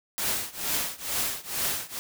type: noise with tremolo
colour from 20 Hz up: white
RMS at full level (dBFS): -26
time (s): 0.18-1.99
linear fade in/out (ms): 0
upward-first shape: triangle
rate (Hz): 2.2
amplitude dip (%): 95
effects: none

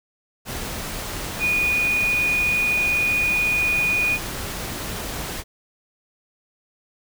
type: tone in noise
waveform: sine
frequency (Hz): 2462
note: D#7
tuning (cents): -19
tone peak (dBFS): -18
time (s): 1.39-4.19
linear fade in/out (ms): 50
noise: pink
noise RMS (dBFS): -30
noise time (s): 0.45-5.44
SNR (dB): +9
effects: none

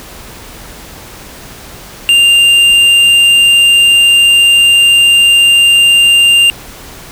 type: tone with tanh clipping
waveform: triangle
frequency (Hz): 2794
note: F7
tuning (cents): 0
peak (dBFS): -5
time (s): 2.09-6.5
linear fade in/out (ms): 0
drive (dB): 12
effects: pink hiss -31 dBFS RMS until 7.11 s

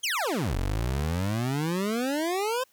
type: exponential two-way sweep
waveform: 25% pulse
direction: down then up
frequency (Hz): 3372 to 43.04 to 529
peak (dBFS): -22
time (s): 0.03-2.64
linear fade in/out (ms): 10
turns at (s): 0.57
effects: white hiss -64 dBFS RMS until 2.72 s

